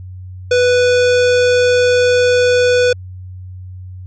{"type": "tone", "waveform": "square", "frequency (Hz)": 493.9, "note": "B4", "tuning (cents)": 0, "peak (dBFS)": -10, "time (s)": [0.51, 2.93], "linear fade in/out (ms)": 5, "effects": ["added 92 Hz sine -28 dBFS peak until 4.06 s", "resampled to 16000 Hz"]}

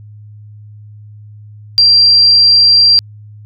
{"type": "tone", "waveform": "sine", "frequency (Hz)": 4731, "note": "D8", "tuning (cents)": 12, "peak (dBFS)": -4, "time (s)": [1.78, 2.99], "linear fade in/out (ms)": 0, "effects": ["added 105 Hz sine -32 dBFS peak until 3.45 s"]}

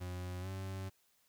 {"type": "tone with pitch glide", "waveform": "40% pulse", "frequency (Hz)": [90.3, 95.61], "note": ["F#2", "G2"], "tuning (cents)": [-42, -43], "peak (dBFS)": -39, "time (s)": [0, 0.9], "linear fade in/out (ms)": 20, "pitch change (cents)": 99, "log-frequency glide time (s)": [0.4, 0.48], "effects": ["white hiss -73 dBFS RMS until 1.28 s"]}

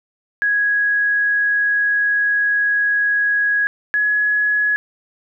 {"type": "tone pair in turn", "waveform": "sine", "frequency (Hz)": [1662, 1685.2], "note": ["G#6", "G#6"], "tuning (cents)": [1, 25], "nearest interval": "unison", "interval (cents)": 24, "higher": "second", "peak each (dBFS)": -14, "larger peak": "neither", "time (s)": [[0.42, 3.67], [3.94, 4.76]], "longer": "first", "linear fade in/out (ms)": 0, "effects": []}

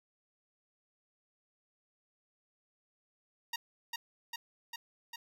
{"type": "tone with echo", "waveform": "10% pulse", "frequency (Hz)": 934, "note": "A#5", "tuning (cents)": 3, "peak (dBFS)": -26, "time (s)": [3.53, 3.56], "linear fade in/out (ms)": 5, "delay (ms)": 400, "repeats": 4, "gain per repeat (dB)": -2, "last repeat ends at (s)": 5.16, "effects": []}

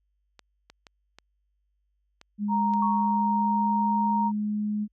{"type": "clicks", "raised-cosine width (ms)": 0.2, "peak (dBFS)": -29, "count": 6, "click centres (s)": [0.393, 0.7, 0.868, 1.186, 2.214, 2.737]}
{"type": "tone with pitch glide", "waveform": "sine", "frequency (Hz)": [206.6, 209.8], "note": ["G#3", "G#3"], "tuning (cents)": [-9, 18], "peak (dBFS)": -25, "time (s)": [2.38, 4.88], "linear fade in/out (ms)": 50, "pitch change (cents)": 27, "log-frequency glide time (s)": [2.84, 4.12]}
{"type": "tone", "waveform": "sine", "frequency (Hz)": 932.3, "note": "A#5", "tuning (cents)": 0, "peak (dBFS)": -23, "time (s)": [2.48, 4.32], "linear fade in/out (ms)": 50}
{"type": "tone with exponential decay", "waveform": "sine", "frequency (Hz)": 1108, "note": "C#6", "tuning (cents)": -1, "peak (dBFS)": -26, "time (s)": [2.82, 3.42], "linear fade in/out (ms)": 5, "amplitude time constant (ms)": 130}
{"effects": ["added 50 Hz sine -70 dBFS peak until 4.92 s"]}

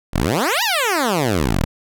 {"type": "exponential two-way sweep", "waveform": "10% pulse", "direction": "up then down", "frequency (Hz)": [34.65, 987.8, 34.65], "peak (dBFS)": -8, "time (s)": [0.13, 1.65], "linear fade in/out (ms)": 10, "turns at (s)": 0.63, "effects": []}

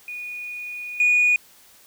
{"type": "tone with level steps", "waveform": "sine", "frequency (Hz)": 2458, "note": "D#7", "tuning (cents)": -22, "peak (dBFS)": [-30, -13], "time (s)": [0.08, 1.36], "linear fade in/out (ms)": 2, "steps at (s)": 1, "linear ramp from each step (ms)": 2, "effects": ["tanh soft clip ceiling -12 dBFS", "white hiss -52 dBFS RMS until 1.86 s"]}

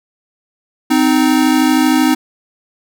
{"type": "tone pair together", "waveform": "square", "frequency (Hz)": [258.3, 311.1], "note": ["C4", "D#4"], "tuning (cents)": [-22, 0], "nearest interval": "minor third", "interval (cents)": 322, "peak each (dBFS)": -13, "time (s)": [0.9, 2.15], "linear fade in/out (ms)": 10, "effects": []}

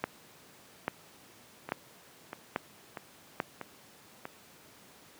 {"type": "two click trains", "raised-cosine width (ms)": 0.5, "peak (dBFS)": [-14, -23], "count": [5, 5], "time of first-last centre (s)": [[0.04, 3.401], [1.69, 4.254]], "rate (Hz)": [1.19, 1.56], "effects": ["pink hiss -56 dBFS RMS until 5.19 s", "high-pass 150 Hz 12 dB/octave"]}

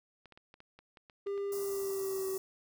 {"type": "clicks", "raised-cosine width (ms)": 0.3, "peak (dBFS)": -38, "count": 10, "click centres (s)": [0.257, 0.323, 0.375, 0.541, 0.604, 0.79, 0.972, 1.098, 1.27, 1.378]}
{"type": "tone with pitch glide", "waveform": "triangle", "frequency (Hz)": [399.8, 381.7], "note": ["G4", "G4"], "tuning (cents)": [34, -46], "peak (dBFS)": -31, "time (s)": [1.26, 2.38], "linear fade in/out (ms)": 10, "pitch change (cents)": -80, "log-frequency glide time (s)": [1.55, 2.26]}
{"type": "band-stop noise", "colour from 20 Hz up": "white", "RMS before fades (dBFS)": -45, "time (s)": [1.52, 2.38], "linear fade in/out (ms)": 2, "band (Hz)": [1300, 4900], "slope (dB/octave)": 48}
{"effects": []}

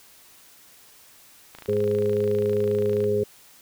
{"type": "click train", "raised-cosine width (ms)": 0.3, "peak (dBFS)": -25, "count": 42, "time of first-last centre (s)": [1.55, 3.041], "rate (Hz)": 27.5}
{"type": "harmonic tone", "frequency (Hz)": 103.83, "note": "G#2", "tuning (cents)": 0, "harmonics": [1, 2, 4, 5], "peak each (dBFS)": [-30, -31, -21, -29], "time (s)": [1.68, 3.24], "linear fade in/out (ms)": 10}
{"effects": ["white hiss -52 dBFS RMS until 3.61 s"]}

